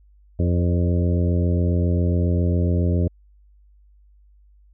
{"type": "harmonic tone with a mistuned harmonic", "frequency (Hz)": 87.31, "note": "F2", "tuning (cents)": 0, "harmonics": [1, 2, 3, 4, 5, 6, 7], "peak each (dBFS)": [-18, -24, -28, -30, -32, -34, -35], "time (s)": [0.39, 3.08], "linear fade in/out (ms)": 5, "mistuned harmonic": 6, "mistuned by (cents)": 24, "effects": ["added 50 Hz sine -50 dBFS peak until 4.73 s"]}